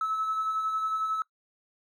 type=tone with tremolo; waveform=triangle; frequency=1300 Hz; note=E6; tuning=24 cents flat; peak=-21 dBFS; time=0.01-1.22 s; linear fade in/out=2 ms; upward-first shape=sine; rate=11 Hz; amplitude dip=50%; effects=noise-tail reverb RT60 0.1 s tail -24 dB re dry + tanh soft clip ceiling -23 dBFS